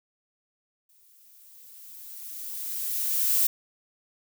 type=noise with exponential growth; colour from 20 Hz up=violet; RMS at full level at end=-21 dBFS; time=0.89-3.47 s; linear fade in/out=5 ms; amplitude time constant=560 ms; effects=none